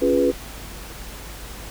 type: chord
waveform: sine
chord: C# dominant seventh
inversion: none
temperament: equal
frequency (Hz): 277.2 / 349.2 / 415.3 / 493.9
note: C#4 / E#4 / G#4 / B4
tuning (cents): 0 / 0 / 0 / 0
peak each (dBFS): -21 / -22 / -23 / -19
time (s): 0.01-0.32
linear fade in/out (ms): 20
effects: added 50 Hz sine -38 dBFS peak until 1.7 s + pink hiss -38 dBFS RMS until 1.7 s